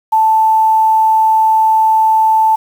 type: tone with quantisation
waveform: sine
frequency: 880 Hz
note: A5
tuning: in tune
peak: -7 dBFS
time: 0.12-2.56 s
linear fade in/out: 10 ms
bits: 6
effects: none